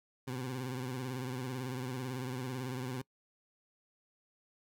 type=tone with vibrato; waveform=20% pulse; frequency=127.9 Hz; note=C3; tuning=39 cents flat; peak=-32 dBFS; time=0.27-3.02 s; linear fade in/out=10 ms; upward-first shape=sine; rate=18 Hz; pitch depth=79 cents each way; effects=noise-tail reverb RT60 0.1 s tail -23 dB re dry